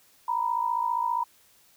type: tone pair together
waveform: sine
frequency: 932.8 / 987.8 Hz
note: A#5 / B5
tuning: +1 / 0 cents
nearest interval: minor second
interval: 99 cents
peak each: -27 dBFS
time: 0.28-1.24 s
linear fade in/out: 5 ms
effects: white hiss -60 dBFS RMS until 1.76 s